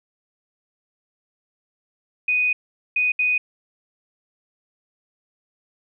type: tone bursts at uneven times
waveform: sine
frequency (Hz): 2488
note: D#7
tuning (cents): -1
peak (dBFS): -17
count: 3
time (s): 2.28-2.53 / 2.96-3.12 / 3.19-3.38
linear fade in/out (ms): 5
effects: none